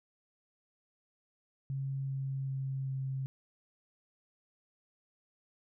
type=tone with pitch steps; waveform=sine; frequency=135.9 / 135.12 / 134.34 / 133.57 Hz; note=C#3 / C#3 / C3 / C3; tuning=-34 / -44 / +46 / +36 cents; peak=-33 dBFS; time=1.7-3.26 s; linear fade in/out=0 ms; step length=390 ms; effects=none